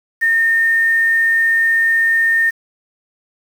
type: tone with quantisation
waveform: sine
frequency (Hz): 1824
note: A#6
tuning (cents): -38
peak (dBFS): -11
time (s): 0.21-2.51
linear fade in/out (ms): 20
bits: 6
effects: none